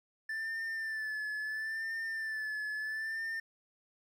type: tone with vibrato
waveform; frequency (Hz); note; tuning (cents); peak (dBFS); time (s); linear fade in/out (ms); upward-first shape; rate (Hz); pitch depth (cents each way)
triangle; 1760; A6; 0; -33; 0.29-3.4; 5; sine; 0.74; 45
effects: 12-bit